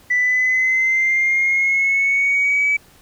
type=linear sweep; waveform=sine; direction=up; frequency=1975.5 to 2295 Hz; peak=-13 dBFS; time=0.1-2.77 s; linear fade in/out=10 ms; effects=tanh soft clip ceiling -10 dBFS + pink hiss -50 dBFS RMS until 3.01 s